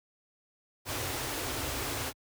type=band-stop noise; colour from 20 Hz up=pink; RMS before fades=-34 dBFS; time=0.85-2.13 s; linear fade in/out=50 ms; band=140 to 240 Hz; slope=96 dB/octave; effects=high-pass 60 Hz 12 dB/octave